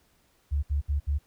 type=tone bursts; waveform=sine; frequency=71.8 Hz; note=D2; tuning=39 cents flat; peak=-23 dBFS; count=4; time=0.51-1.188 s; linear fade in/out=20 ms; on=120 ms; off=66 ms; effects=pink hiss -66 dBFS RMS until 1.26 s